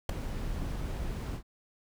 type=noise with ADSR envelope; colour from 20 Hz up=brown; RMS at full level=-19 dBFS; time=0.09-1.43 s; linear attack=4 ms; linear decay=5 ms; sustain=-16 dB; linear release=88 ms; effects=none